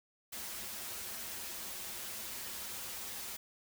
white noise with comb filter, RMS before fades -43 dBFS, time 0.32-3.37 s, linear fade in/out 10 ms, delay 6.8 ms, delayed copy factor -0.65, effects none

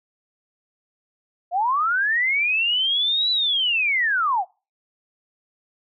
sine linear two-way sweep, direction up then down, 670 to 3989 to 670 Hz, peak -18 dBFS, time 1.51-4.45 s, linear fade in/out 50 ms, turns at 3.31 s, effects noise-tail reverb RT60 0.3 s tail -24 dB re dry

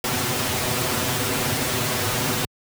pink noise with comb filter, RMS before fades -23 dBFS, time 0.04-2.45 s, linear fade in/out 2 ms, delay 8 ms, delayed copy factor +1, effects high-pass 80 Hz 12 dB/octave

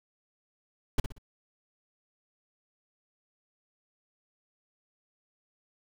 brown noise with echo, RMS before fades -21 dBFS, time 0.98-1 s, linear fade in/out 5 ms, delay 61 ms, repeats 3, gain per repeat -9 dB, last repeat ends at 1.183 s, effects none

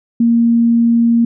sine tone, 233.1 Hz, A#3, in tune, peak -8 dBFS, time 0.2-1.25 s, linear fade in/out 5 ms, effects none

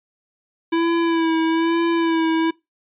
square tone with vibrato, 330 Hz, E4, 2 cents sharp, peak -17 dBFS, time 0.72-2.51 s, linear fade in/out 10 ms, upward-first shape sine, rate 1.1 Hz, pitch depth 33 cents each way, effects noise-tail reverb RT60 0.2 s tail -22 dB re dry + resampled to 8000 Hz

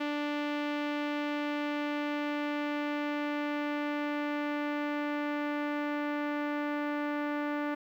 sawtooth tone with low-pass filter sweep, 293.7 Hz, D4, in tune, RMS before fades -33 dBFS, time 0-7.75 s, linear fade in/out 10 ms, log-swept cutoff 2900 to 1800 Hz, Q 1.4, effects 11-bit

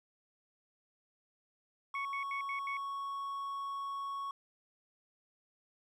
triangle tone, 1108.7 Hz, C#6, in tune, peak -35 dBFS, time 1.94-4.31 s, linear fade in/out 2 ms
sine tone bursts, 2217 Hz, C#7, in tune, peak -38 dBFS, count 5, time 1.95-2.77 s, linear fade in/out 2 ms, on 100 ms, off 80 ms
effects none

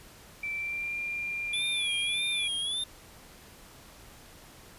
sine tone with pitch glide, 2334 to 2391 Hz, D7 to D7, -11 to +30 cents, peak -31 dBFS, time 0.43-2.48 s, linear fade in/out 5 ms, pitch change +41 cents, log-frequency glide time 0.54-0.94 s
square tone with vibrato, 3422 Hz, A7, 49 cents flat, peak -30 dBFS, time 1.53-2.84 s, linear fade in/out 5 ms, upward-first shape sine, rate 1.7 Hz, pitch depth 100 cents each way
effects pink hiss -52 dBFS RMS until 4.78 s + resampled to 32000 Hz

